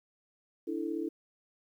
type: chord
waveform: sine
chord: D suspended second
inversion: none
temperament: just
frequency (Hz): 293.7 / 330.4 / 440.5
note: D4 / E4 / A4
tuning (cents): 0 / +4 / +2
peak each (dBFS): -37 / -34 / -39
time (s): 0.67-1.09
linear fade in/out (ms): 10
effects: 11-bit